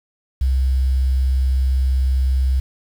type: tone with quantisation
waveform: sine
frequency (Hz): 65.41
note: C2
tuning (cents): 0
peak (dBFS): -14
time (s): 0.41-2.6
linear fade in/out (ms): 5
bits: 7
effects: none